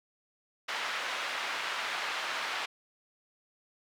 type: band-pass noise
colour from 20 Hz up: pink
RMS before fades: -35 dBFS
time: 0.68-2.66 s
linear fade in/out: 10 ms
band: 1100 to 3100 Hz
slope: 12 dB/octave
effects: none